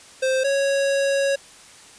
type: tone pair in turn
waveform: square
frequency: 523.3 / 553 Hz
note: C5 / C#5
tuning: 0 / -4 cents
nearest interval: minor second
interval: 96 cents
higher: second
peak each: -19 dBFS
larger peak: neither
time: 0.22-0.44 / 0.44-1.36 s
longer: second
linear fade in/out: 10 ms
effects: white hiss -46 dBFS RMS until 1.98 s + resampled to 22050 Hz